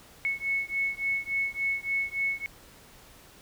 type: beating tone pair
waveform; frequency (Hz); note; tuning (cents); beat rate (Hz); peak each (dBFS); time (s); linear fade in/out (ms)
sine; 2200 / 2203.5; C#7 / C#7; -14 / -11; 3.5; -30; 0.25-2.46; 0
effects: pink hiss -53 dBFS RMS until 3.41 s